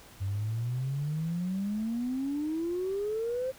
sine exponential sweep, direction up, 94.2 to 530 Hz, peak -28 dBFS, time 0.2-3.52 s, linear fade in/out 20 ms, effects tanh soft clip ceiling -24 dBFS + pink hiss -53 dBFS RMS until 3.58 s

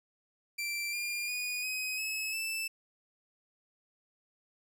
sawtooth tone with pitch steps, 2349 / 2405 / 2463 / 2522 / 2582 / 2644 Hz, D7 / D7 / D#7 / D#7 / E7 / E7, 0 / +41 / -18 / +23 / -37 / +5 cents, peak -30 dBFS, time 0.58-2.68 s, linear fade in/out 10 ms, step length 350 ms, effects none

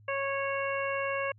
harmonic tone, 551 Hz, C#5, 11 cents flat, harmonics 1 / 2 / 3 / 4 / 5, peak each -32 / -35 / -37 / -38 / -39 dBFS, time 0.08-1.32 s, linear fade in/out 5 ms, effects added 105 Hz sine -54 dBFS peak until 1.38 s

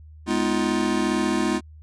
square chord, F half-diminished seventh, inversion first, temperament just, 209.5 / 251.4 / 314.3 / 349.2 Hz, Ab3 / Cb4 / Eb4 / F4, +15 / +31 / +18 / 0 cents, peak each -27 dBFS, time 0.26-1.61 s, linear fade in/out 50 ms, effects added 77 Hz sine -42 dBFS peak until 1.82 s + resampled to 22050 Hz

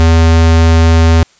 square tone, 82 Hz, E2, 9 cents flat, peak -5 dBFS, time 0-1.23 s, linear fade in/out 0 ms, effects white hiss -48 dBFS RMS until 1.39 s + resampled to 16000 Hz

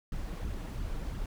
brown noise with flanger, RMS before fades -36 dBFS, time 0.12-1.26 s, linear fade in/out 2 ms, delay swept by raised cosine 0.63 to 6.53 ms, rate 2.9 Hz, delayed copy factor +0.6, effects none

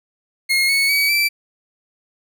30% pulse tone with pitch steps, 2152 / 2210 / 2269 / 2331 Hz, C7 / C#7 / C#7 / D7, +48 / -6 / +40 / -14 cents, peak -12 dBFS, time 0.49-1.29 s, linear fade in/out 20 ms, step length 200 ms, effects none

